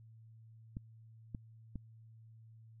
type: clicks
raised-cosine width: 5 ms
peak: -29 dBFS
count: 3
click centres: 0.769 / 1.348 / 1.757 s
effects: added 112 Hz sine -55 dBFS peak until 2.8 s